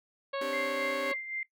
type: harmonic tone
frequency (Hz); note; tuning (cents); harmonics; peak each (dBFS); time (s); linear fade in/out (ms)
551; C#5; -11; 1 / 2 / 3 / 4 / 5 / 6 / 7 / 8; -32 / -38 / -42 / -44 / -46 / -48 / -49 / -50; 0.33-1.14; 10
type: chord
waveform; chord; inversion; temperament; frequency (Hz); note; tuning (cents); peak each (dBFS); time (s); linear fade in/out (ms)
sawtooth; C suspended second; none; just; 261.6 / 294.3 / 392.4; C4 / D4 / G4; 0 / +4 / +2; -37; 0.41-1.12; 5
type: tone with tremolo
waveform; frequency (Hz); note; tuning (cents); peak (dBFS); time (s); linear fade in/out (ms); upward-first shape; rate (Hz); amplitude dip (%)
sine; 2093; C7; 0; -32; 0.53-1.43; 2; sine; 3.8; 60
effects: noise-tail reverb RT60 0.1 s tail -17 dB re dry